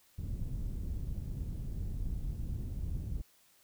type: low-pass noise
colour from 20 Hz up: pink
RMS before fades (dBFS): -37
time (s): 0.18-3.22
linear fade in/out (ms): 10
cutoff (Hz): 130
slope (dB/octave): 12
effects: white hiss -66 dBFS RMS until 3.63 s